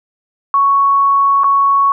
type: tone with dropouts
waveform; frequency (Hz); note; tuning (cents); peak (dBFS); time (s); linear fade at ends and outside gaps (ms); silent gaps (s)
sine; 1111; C#6; +4; -8; 0.54-1.92; 1; 1.435-1.442
effects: none

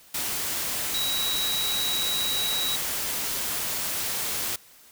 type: tone in noise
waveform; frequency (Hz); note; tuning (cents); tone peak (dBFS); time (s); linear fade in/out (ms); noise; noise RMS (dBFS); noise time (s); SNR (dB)
sine; 3869; B7; -36; -26; 0.94-2.76; 5; white; -29; 0.14-4.56; 0
effects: white hiss -53 dBFS RMS until 4.91 s

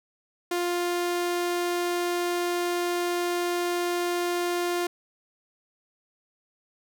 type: tone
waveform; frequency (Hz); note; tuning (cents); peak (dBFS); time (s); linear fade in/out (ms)
sawtooth; 350.8; F4; +8; -21; 0.51-4.87; 5
effects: none

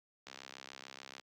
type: click train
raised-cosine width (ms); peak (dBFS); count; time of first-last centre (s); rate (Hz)
0.2; -29; 63; 0.27-1.197; 66.9
effects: high-pass 200 Hz 12 dB/octave + Opus 48 kbps

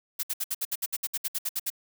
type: noise bursts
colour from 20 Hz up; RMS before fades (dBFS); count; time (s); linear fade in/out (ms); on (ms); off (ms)
blue; -29; 15; 0.19-1.702; 10; 42; 63
effects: none

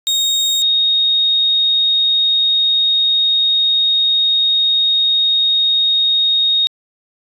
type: tone pair in turn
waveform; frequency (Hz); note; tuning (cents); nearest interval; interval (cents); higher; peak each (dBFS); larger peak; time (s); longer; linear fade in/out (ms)
35% pulse / sine; 3729 / 3729; A#7 / A#7; 0 / 0; unison; 0; neither; -11; neither; 0.07-0.62 / 0.62-6.67; second; 0
effects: resampled to 32000 Hz

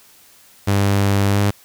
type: tone with pitch glide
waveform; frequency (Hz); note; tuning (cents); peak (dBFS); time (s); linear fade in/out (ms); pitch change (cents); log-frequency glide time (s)
sawtooth; 99.8 to 101.19; G2 to G#2; +32 to -45; -10; 0.67-1.51; 10; +23; 1.28-1.38
effects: white hiss -49 dBFS RMS until 1.64 s

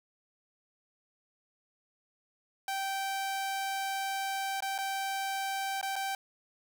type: tone with dropouts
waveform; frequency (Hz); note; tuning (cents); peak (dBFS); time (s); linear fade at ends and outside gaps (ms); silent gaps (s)
sawtooth; 779; G5; -11; -28; 2.68-6.15; 2; 4.605-4.623 / 4.78-4.786 / 5.813-5.828 / 5.957-5.962
effects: none

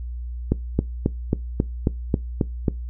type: click train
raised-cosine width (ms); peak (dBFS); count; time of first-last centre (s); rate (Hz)
3; -5; 9; 0.52-2.682; 3.7
effects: noise-tail reverb RT60 0.2 s tail -21 dB re dry + added 60 Hz sine -28 dBFS peak until 2.89 s

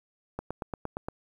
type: click train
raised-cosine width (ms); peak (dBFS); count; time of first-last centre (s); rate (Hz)
1; -19; 7; 0.39-1.085; 8.63
effects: 9-bit

